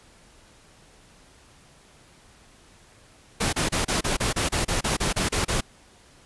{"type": "noise bursts", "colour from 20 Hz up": "pink", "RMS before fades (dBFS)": -24, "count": 14, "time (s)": [3.4, 5.61], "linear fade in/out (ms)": 10, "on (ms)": 130, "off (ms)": 30, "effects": ["pink hiss -54 dBFS RMS until 6.25 s", "resampled to 24000 Hz"]}